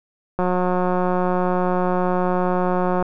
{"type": "click train", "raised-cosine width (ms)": 1, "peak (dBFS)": -8, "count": 478, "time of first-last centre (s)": [0.39, 3.025], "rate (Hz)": 181, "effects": []}